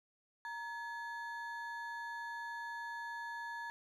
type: ring-modulated tone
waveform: triangle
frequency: 1318.5 Hz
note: E6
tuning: in tune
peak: -36 dBFS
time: 0.45-3.7 s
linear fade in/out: 0 ms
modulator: 385 Hz
effects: none